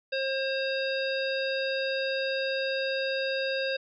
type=harmonic tone; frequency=535 Hz; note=C5; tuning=38 cents sharp; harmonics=1 / 3 / 5 / 7 / 9; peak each=-29 / -34 / -36 / -37 / -39 dBFS; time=0.12-3.77 s; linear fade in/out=10 ms; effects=none